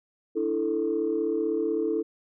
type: chord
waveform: sine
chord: D suspended second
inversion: none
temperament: equal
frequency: 293.7 / 329.6 / 440 Hz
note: D4 / E4 / A4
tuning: 0 / 0 / 0 cents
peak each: -32 / -27 / -26 dBFS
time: 0.35-2.03 s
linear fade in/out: 20 ms
effects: tanh soft clip ceiling -16 dBFS